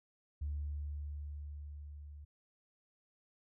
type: tone with level ramp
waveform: sine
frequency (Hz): 73.3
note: D2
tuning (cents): -3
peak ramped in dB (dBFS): -34 to -48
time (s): 0.41-2.25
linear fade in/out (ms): 10
effects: tanh soft clip ceiling -31 dBFS